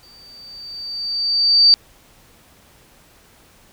sine tone with exponential growth, 4624 Hz, D8, 28 cents flat, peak -6 dBFS, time 0.03-1.74 s, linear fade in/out 0 ms, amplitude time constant 370 ms, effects pink hiss -51 dBFS RMS until 3.72 s

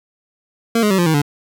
25% pulse tone with pitch steps, 230.1 / 209.8 / 191.27 / 174.38 / 158.99 / 144.95 Hz, A#3 / G#3 / G3 / F3 / D#3 / D3, -22 / +18 / -42 / -2 / +38 / -22 cents, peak -9 dBFS, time 0.75-1.218 s, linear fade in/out 5 ms, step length 78 ms, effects none

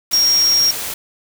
sine tone in noise, 5588 Hz, F8, in tune, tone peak -11 dBFS, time 0.13-0.71 s, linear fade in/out 5 ms, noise white, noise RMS -25 dBFS, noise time 0.11-0.94 s, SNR +11 dB, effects none

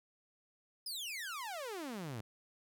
sawtooth exponential sweep, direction down, 5170 to 102.1 Hz, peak -37 dBFS, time 0.86-2.21 s, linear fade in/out 5 ms, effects none

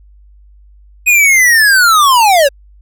square linear sweep, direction down, 2514 to 528 Hz, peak -6 dBFS, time 1.06-2.49 s, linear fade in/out 20 ms, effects added 50 Hz sine -39 dBFS peak until 2.81 s

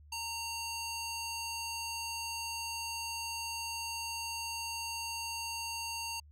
square tone with band-pass filter, 920 Hz, A#5, 23 cents flat, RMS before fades -39 dBFS, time 0.12-6.2 s, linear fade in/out 5 ms, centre 5600 Hz, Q 0.82, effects added 74 Hz sine -54 dBFS peak until 6.31 s

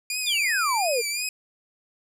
15% pulse tone with vibrato, 2415 Hz, D7, 48 cents sharp, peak -19 dBFS, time 0.1-1.29 s, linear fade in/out 2 ms, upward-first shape triangle, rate 2.8 Hz, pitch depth 93 cents each way
sine exponential sweep, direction down, 3727 to 440 Hz, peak -22 dBFS, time 0.26-1.02 s, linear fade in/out 20 ms
effects none

